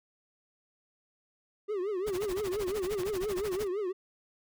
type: tone with vibrato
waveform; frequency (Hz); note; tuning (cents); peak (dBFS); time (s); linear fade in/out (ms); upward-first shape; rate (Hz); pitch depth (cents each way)
triangle; 392; G4; 0; -28; 1.68-3.93; 20; triangle; 5.8; 200
type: noise with tremolo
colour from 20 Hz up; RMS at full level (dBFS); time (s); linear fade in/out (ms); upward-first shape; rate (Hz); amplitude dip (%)
pink; -39; 2.06-3.68; 20; sine; 13; 95
type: clicks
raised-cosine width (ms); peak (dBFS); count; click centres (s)
0.3; -26; 2; 2.222 / 3.034
effects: none